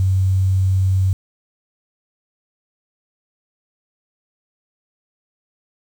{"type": "tone", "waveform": "sine", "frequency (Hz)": 94.7, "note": "F#2", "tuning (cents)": 41, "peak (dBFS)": -13, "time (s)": [0, 1.13], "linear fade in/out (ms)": 0, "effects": ["7-bit"]}